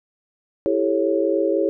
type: chord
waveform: sine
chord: A dominant seventh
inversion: second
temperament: just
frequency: 330 / 396 / 440 / 550 Hz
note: E4 / G4 / A4 / C#5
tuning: +2 / +18 / 0 / -14 cents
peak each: -22 / -22 / -25 / -22 dBFS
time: 0.66-1.69 s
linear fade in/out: 0 ms
effects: none